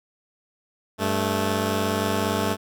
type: tone pair together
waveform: 10% pulse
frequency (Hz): 97.08 / 218.2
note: G2 / A3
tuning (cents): -16 / -14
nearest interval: octave + major second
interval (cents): 1402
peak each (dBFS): -17 / -16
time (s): 0.98-2.57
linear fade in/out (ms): 50
effects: none